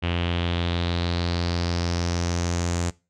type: tone with low-pass filter sweep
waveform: sawtooth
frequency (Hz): 86.4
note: F2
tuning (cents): -18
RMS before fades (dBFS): -25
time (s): 0.02-2.91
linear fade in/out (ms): 20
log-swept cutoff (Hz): 2900 to 7300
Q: 4.2
effects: noise-tail reverb RT60 0.3 s tail -22 dB re dry